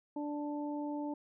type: harmonic tone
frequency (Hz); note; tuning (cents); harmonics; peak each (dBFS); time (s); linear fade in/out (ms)
293.7; D4; 0; 1 / 2 / 3; -36 / -44 / -44; 0.16-1.14; 5
effects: none